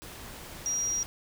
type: tone in noise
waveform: sine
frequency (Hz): 5720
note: F8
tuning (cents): +41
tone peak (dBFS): -27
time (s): 0.66-1.03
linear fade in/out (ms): 0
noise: pink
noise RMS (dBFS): -44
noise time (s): 0.02-1.06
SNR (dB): +14
effects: none